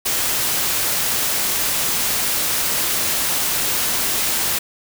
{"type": "noise", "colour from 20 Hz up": "white", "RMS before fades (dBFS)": -20, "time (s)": [0.05, 4.59], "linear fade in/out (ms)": 10, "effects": []}